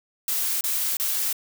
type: noise bursts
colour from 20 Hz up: blue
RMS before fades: -25 dBFS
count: 3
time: 0.28-1.328 s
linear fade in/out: 2 ms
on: 330 ms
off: 29 ms
effects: none